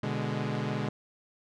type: chord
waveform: sawtooth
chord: G# diminished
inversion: first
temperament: equal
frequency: 123.47 / 146.83 / 207.7 Hz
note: B2 / D3 / G#3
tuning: 0 / 0 / 0 cents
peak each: -30 dBFS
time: 0.03-0.89 s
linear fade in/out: 5 ms
effects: low-pass 4000 Hz 12 dB/octave